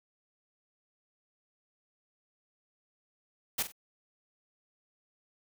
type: noise with echo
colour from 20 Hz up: white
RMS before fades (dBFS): -30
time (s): 3.58-3.63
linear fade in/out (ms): 10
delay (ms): 46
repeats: 2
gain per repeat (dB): -11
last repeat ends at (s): 3.722
effects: none